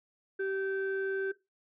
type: tone pair together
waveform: sine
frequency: 387.5 / 1550 Hz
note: G4 / G6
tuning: -20 / -20 cents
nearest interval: 2 octaves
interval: 2400 cents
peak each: -30 / -36 dBFS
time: 0.39-1.32 s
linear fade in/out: 10 ms
effects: noise-tail reverb RT60 0.2 s tail -17 dB re dry + tanh soft clip ceiling -24 dBFS